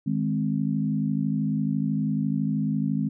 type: chord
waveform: sine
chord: Ab major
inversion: second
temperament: equal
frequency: 155.56 / 207.7 / 261.6 Hz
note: Eb3 / Ab3 / C4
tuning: 0 / 0 / 0 cents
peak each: -27 / -26 / -28 dBFS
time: 0.06-3.09 s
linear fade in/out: 10 ms
effects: none